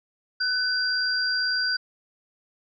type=tone pair together; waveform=sine; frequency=1500 / 4762 Hz; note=F#6 / D8; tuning=+23 / +23 cents; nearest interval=octave + minor sixth; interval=2000 cents; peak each=-25 dBFS; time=0.4-1.77 s; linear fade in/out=10 ms; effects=none